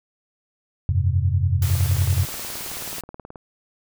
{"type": "chord", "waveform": "sine", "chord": "F suspended second", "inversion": "none", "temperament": "equal", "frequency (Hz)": [87.31, 98, 130.81], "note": ["F2", "G2", "C3"], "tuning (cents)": [0, 0, 0], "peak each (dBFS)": [-20, -21, -24], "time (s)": [0.89, 2.25], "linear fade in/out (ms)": 0}
{"type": "noise", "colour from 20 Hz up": "white", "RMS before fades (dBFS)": -32, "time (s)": [1.62, 3.01], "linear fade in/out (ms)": 2}
{"type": "click train", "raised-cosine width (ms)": 1, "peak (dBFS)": -23, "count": 32, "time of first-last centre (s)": [1.7, 3.358], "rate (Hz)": 18.7}
{"effects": []}